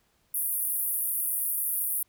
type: band-pass noise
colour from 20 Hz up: white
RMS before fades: -29 dBFS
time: 0.34-2.03 s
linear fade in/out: 5 ms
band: 9600 to 16000 Hz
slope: 96 dB/octave
effects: pink hiss -69 dBFS RMS until 2.08 s